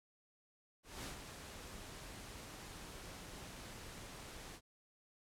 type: noise with ADSR envelope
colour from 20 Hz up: pink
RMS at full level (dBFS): -45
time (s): 0.83-4.61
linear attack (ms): 210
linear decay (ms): 120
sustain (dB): -6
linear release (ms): 66
effects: low-pass 11000 Hz 12 dB/octave